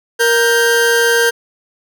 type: tone pair together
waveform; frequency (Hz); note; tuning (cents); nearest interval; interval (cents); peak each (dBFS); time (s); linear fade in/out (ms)
40% pulse; 468.3 / 1574; A#4 / G6; +8 / +7; octave + major sixth; 2099; -12; 0.19-1.31; 20
effects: none